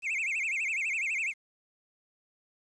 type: tone with vibrato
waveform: triangle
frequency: 2375 Hz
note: D7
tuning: 19 cents sharp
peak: -27 dBFS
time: 0.02-1.34 s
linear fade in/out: 50 ms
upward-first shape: sine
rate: 12 Hz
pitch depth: 220 cents each way
effects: resampled to 22050 Hz + 10-bit